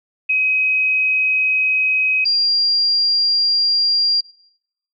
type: tone pair in turn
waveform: sine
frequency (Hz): 2532 / 4770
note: D#7 / D8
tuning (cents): +30 / +26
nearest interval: major seventh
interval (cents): 1096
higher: second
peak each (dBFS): -13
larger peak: neither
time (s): 0.29-2.25 / 2.25-4.21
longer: neither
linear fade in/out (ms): 10
effects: noise-tail reverb RT60 0.8 s tail -22 dB re dry + MP3 48 kbps